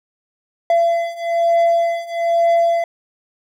triangle beating tone pair, 677 / 678.1 Hz, E5 / E5, +46 / +49 cents, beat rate 1.1 Hz, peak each -16 / -14 dBFS, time 0.7-2.84 s, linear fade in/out 2 ms, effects none

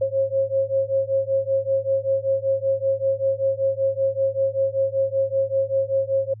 sine beating tone pair, 537 / 542.2 Hz, C5 / C#5, +45 / -38 cents, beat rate 5.2 Hz, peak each -22 dBFS, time 0.01-6.34 s, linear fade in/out 10 ms, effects added 108 Hz sine -38 dBFS peak until 6.4 s

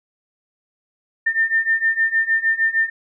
sine beating tone pair, 1800 / 1806.5 Hz, A6 / A6, +39 / +45 cents, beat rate 6.5 Hz, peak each -20 / -18 dBFS, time 1.26-2.9 s, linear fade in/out 10 ms, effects none

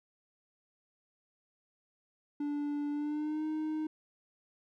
triangle tone with pitch glide, 291.2 to 310.3 Hz, D4 to D#4, -15 to -5 cents, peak -30 dBFS, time 2.4-3.87 s, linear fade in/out 5 ms, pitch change +110 cents, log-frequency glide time 2.91-3.45 s, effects none

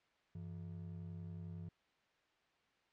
triangle ring-modulated tone, 131.6 Hz, C3, 10 cents sharp, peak -40 dBFS, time 0.35-1.69 s, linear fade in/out 2 ms, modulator 35.5 Hz, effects white hiss -75 dBFS RMS until 2.92 s + low-pass 3000 Hz 12 dB/octave

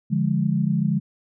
sine chord, D diminished, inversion none, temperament equal, 146.83 / 174.61 / 207.7 Hz, D3 / F3 / Ab3, 0 / 0 / 0 cents, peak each -23 dBFS, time 0.1-1 s, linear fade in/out 20 ms, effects none

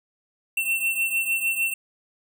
square beating tone pair, 2700 / 2706.6 Hz, E7 / E7, +41 / +45 cents, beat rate 6.6 Hz, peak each -24 / -29 dBFS, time 0.57-1.74 s, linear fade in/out 5 ms, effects none

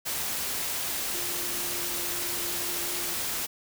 sine tone in noise, 349.2 Hz, F4, in tune, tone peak -42 dBFS, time 1.13-3.15 s, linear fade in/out 20 ms, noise white, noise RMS -31 dBFS, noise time 0.05-3.47 s, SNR -14 dB, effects none

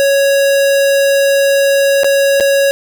square tone with dropouts, 554.4 Hz, C#5, in tune, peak -9 dBFS, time 0-2.71 s, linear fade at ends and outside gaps 0 ms, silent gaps 2.034-2.044 / 2.4-2.407 s, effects none

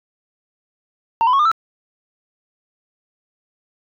sine tone with pitch steps, 915 / 1003.6 / 1100.8 / 1207.3 / 1324.3 Hz, A#5 / B5 / C#6 / D6 / E6, -32 / +28 / -12 / +47 / +8 cents, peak -9 dBFS, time 1.21-1.515 s, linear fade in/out 0 ms, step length 61 ms, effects tanh soft clip ceiling -11 dBFS

